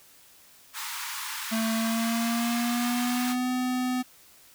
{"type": "high-pass noise", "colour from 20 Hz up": "pink", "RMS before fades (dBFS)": -35, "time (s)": [0.73, 3.36], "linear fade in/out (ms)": 50, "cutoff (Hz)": 880, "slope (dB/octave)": 96}
{"type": "tone with pitch glide", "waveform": "square", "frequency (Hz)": [223.5, 252.3], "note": ["A3", "B3"], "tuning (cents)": [27, 37], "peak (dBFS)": -26, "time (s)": [1.51, 4.03], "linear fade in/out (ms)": 20, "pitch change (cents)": 210, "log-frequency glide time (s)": [1.71, 3.49]}
{"effects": ["white hiss -55 dBFS RMS until 4.54 s"]}